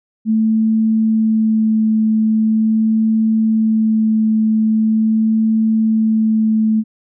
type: tone with vibrato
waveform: sine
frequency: 219.7 Hz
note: A3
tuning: 2 cents flat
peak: -11 dBFS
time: 0.25-6.84 s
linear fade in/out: 50 ms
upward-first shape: sine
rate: 0.42 Hz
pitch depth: 9 cents each way
effects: none